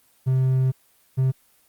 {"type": "tone pair in turn", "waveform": "triangle", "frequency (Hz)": [130.5, 131.23], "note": ["C3", "C3"], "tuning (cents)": [-4, 6], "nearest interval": "unison", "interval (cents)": 10, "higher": "second", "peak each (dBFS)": -15, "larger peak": "neither", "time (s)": [[0.26, 0.72], [1.17, 1.32]], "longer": "first", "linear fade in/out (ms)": 20, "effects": ["white hiss -60 dBFS RMS until 1.68 s", "Opus 24 kbps"]}